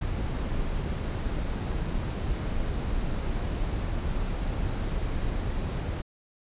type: noise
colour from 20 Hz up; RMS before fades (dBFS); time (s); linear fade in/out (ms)
brown; -29; 0.01-6.02; 10
effects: resampled to 8000 Hz